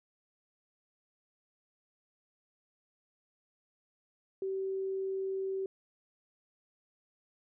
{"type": "tone", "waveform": "sine", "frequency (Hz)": 384.4, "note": "G4", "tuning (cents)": -34, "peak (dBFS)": -32, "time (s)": [4.42, 5.66], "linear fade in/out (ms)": 2, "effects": []}